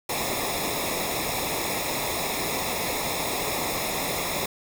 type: noise with comb filter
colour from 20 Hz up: pink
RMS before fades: -28 dBFS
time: 0.09-4.46 s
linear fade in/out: 5 ms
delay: 0.66 ms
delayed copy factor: -0.8
effects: none